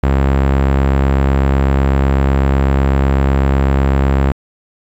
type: tone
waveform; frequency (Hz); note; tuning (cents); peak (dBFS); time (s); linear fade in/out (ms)
sawtooth; 68; C#2; -33; -6; 0.03-4.32; 5
effects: low-pass 2000 Hz 12 dB/octave + 8-bit